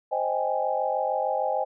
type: chord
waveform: sine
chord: Ab major seventh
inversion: first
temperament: equal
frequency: 523.3 / 622.3 / 784 / 830.6 Hz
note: C5 / Eb5 / G5 / Ab5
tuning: 0 / 0 / 0 / 0 cents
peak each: -29 dBFS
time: 0.11-1.65 s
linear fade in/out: 20 ms
effects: none